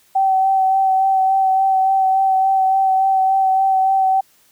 sine tone with vibrato, 767 Hz, G5, 38 cents flat, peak -12 dBFS, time 0.15-4.21 s, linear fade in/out 10 ms, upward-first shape sine, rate 3.5 Hz, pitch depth 17 cents each way, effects white hiss -55 dBFS RMS until 4.51 s

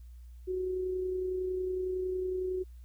sine tone with amplitude modulation, 370 Hz, F#4, in tune, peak -29 dBFS, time 0.47-2.64 s, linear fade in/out 20 ms, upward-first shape sine, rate 30.9 Hz, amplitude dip 30%, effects added 60 Hz sine -46 dBFS peak until 2.84 s + white hiss -72 dBFS RMS until 2.84 s

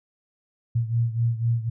sine beating tone pair, 115.4 / 119.4 Hz, A#2 / A#2, -17 / +42 cents, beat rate 4 Hz, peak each -22 / -26 dBFS, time 0.75-1.7 s, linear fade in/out 10 ms, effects none

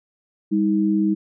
sine tone pair together, 199.67 / 317.2 Hz, G3 / D#4, +32 / +33 cents, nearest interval minor sixth, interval 801 cents, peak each -19 dBFS, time 0.51-1.15 s, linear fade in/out 20 ms, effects none

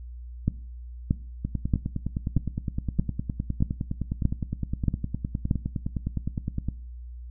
two click trains, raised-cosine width 5 ms, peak -9 / -15 dBFS, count 9 / 52, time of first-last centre 0.48-5.511 / 1.45-6.686 s, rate 1.59 / 9.74 Hz, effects noise-tail reverb RT60 0.5 s tail -20 dB re dry + added 60 Hz sine -37 dBFS peak until 7.3 s

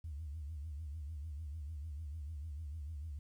sine tone with vibrato, 75.8 Hz, D#2, 45 cents flat, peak -40 dBFS, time 0.04-3.19 s, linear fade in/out 5 ms, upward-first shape triangle, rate 6.7 Hz, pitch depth 180 cents each way, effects tanh soft clip ceiling -36 dBFS + 12-bit

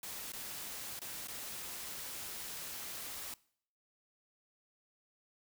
white noise with dropouts, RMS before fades -44 dBFS, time 0.03-3.34 s, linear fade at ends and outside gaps 2 ms, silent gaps 0.321-0.334 / 0.992-1.016 / 1.273-1.283 s, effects noise-tail reverb RT60 0.6 s tail -22 dB re dry

